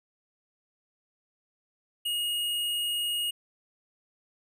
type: tone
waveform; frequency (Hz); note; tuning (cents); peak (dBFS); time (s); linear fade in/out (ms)
square; 2871; F7; +47; -28; 2.05-3.31; 10
effects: none